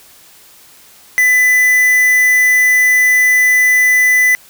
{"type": "tone with quantisation", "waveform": "triangle", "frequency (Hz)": 2000, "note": "B6", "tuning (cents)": 21, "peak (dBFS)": -6, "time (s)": [1.18, 4.35], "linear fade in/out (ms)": 0, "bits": 3, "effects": ["white hiss -43 dBFS RMS until 4.49 s"]}